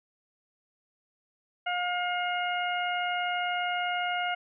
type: harmonic tone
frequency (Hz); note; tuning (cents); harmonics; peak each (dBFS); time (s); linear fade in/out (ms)
713; F5; +36; 1 / 2 / 3 / 4; -30 / -33 / -35 / -36; 1.66-4.35; 10
effects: none